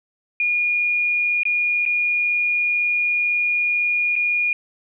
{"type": "tone with dropouts", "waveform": "sine", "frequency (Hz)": 2434, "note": "D#7", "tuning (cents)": -39, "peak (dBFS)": -17, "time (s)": [0.4, 4.53], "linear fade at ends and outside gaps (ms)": 2, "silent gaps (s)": [[1.433, 1.453], [1.853, 1.861], [4.156, 4.162]], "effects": []}